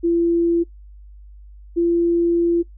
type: tone pair in turn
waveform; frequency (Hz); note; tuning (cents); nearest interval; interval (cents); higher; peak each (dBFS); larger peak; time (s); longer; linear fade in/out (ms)
sine; 339.3 / 341.2; F4 / F4; -50 / -40; unison; 10; second; -14; neither; 0.03-0.64 / 1.76-2.63; second; 20
effects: noise-tail reverb RT60 0.1 s tail -20 dB re dry + added 50 Hz sine -39 dBFS peak until 2.77 s